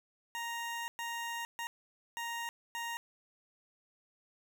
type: tone bursts at uneven times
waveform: 20% pulse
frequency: 934 Hz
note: A#5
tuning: 3 cents sharp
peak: -32 dBFS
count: 5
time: 0.35-0.88 / 0.99-1.45 / 1.59-1.67 / 2.17-2.49 / 2.75-2.97 s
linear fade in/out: 0 ms
effects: none